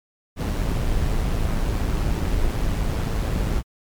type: noise with amplitude modulation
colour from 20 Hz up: brown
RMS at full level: -20 dBFS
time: 0.36-3.63 s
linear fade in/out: 50 ms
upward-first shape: sine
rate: 110 Hz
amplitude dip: 40%
effects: MP3 96 kbps